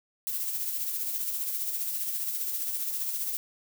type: noise with tremolo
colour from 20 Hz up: violet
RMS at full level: -30 dBFS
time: 0.27-3.37 s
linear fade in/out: 0 ms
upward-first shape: sine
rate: 15 Hz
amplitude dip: 40%
effects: none